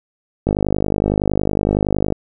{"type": "click train", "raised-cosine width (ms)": 2, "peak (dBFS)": -3, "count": 85, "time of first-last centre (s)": [0.47, 2.124], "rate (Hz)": 50.8, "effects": []}